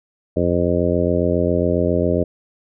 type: harmonic tone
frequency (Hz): 87.31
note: F2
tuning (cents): 0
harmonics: 1 / 2 / 3 / 4 / 5 / 6 / 7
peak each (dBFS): -23 / -23 / -23 / -23 / -23 / -23 / -23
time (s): 0.36-2.24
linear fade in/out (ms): 10
effects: none